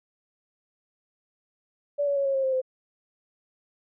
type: tone with pitch steps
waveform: sine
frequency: 576 / 565.8 / 555.7 / 545.9 / 536.2 / 526.7 / 517.3 Hz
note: D5 / C#5 / C#5 / C#5 / C5 / C5 / C5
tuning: -34 / +35 / +4 / -27 / +42 / +11 / -20 cents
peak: -22 dBFS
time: 1.98-2.617 s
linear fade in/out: 20 ms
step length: 91 ms
effects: none